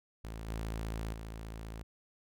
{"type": "tone with level steps", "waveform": "sawtooth", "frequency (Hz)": 55, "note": "A1", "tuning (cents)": 0, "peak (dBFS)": [-37, -32, -38], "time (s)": [0.24, 1.83], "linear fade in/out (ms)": 5, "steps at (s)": [0.48, 1.13], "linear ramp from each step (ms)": 10, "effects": []}